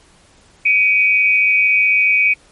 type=tone pair together; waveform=sine; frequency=2284 / 2489 Hz; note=D7 / D#7; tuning=-49 / 0 cents; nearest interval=minor second; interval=149 cents; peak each=-13 dBFS; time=0.65-2.34 s; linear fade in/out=10 ms; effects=pink hiss -50 dBFS RMS until 2.51 s + MP3 48 kbps